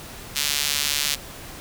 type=tone with high-pass filter; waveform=sawtooth; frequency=145 Hz; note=D3; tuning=22 cents flat; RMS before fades=-24 dBFS; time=0.35-1.16 s; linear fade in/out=20 ms; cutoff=3500 Hz; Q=1; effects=pink hiss -39 dBFS RMS until 1.6 s